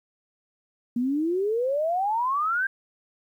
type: exponential sweep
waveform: sine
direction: up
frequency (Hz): 233.7 to 1612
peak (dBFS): -22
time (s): 0.96-2.67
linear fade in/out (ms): 5
effects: 10-bit